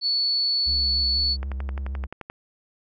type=tone; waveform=sine; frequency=4435 Hz; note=C#8; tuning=in tune; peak=-20 dBFS; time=0.01-1.37 s; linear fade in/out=50 ms
type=tone with vibrato; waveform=triangle; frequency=67.1 Hz; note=C2; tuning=44 cents sharp; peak=-25 dBFS; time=0.66-2.07 s; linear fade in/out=20 ms; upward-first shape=triangle; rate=6.4 Hz; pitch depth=57 cents each way
type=click train; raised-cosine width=0.5 ms; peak=-20 dBFS; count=11; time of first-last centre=1.43-2.3 s; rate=11.5 Hz
effects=none